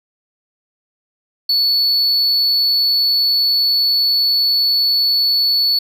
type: tone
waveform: triangle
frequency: 4435 Hz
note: C#8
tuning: in tune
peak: -11 dBFS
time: 1.49-5.79 s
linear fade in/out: 5 ms
effects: none